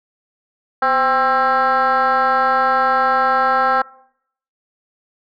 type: tone with frequency modulation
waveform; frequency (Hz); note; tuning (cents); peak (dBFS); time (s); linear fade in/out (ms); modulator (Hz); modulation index
sine; 1060; C6; +22; -11; 0.82-3.82; 5; 271; 1.8
effects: noise-tail reverb RT60 0.7 s tail -23 dB re dry + tanh soft clip ceiling -10 dBFS